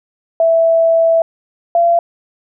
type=tone pair in turn; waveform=sine; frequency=659.3 / 683 Hz; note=E5 / F5; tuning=0 / -39 cents; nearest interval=minor second; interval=61 cents; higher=second; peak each=-8 dBFS; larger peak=neither; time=0.4-1.22 / 1.75-1.99 s; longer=first; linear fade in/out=2 ms; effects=none